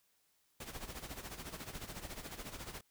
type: noise with tremolo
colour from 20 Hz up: pink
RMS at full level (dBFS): -44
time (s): 0.6-2.81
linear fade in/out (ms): 5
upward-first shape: sine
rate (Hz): 14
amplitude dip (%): 70
effects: white hiss -75 dBFS RMS until 2.9 s